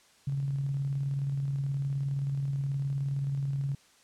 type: tone with tremolo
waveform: sine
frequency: 138.59 Hz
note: C#3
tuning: in tune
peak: -27 dBFS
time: 0.27-3.75 s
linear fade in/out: 5 ms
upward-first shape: square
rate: 19 Hz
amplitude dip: 25%
effects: white hiss -61 dBFS RMS until 4.03 s + low-pass 8000 Hz 12 dB/octave